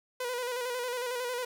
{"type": "tone with vibrato", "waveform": "sawtooth", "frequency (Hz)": 493.9, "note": "B4", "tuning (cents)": 0, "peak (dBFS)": -28, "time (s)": [0.2, 1.45], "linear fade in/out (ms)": 5, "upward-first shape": "square", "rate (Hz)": 11, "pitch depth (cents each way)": 44, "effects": []}